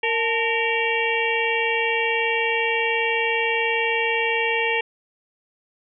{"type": "harmonic tone with a mistuned harmonic", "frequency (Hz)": 461.3, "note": "A#4", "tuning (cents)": -18, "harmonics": [1, 2, 4, 5, 6, 7], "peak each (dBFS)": [-25, -27, -27, -25, -26, -34], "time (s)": [0.03, 4.81], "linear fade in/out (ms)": 5, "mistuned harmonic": 2, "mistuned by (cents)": -79, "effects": []}